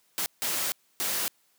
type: noise bursts at uneven times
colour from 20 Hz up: white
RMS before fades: -29 dBFS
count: 3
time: 0.18-0.26 / 0.42-0.72 / 1-1.28 s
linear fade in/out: 0 ms
effects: white hiss -67 dBFS RMS until 1.58 s + high-pass 150 Hz 12 dB/octave